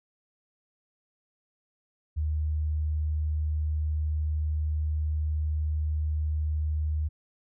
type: tone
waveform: sine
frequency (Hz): 76.6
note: D#2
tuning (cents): -27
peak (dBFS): -25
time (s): 2.16-7.09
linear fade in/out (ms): 20
effects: none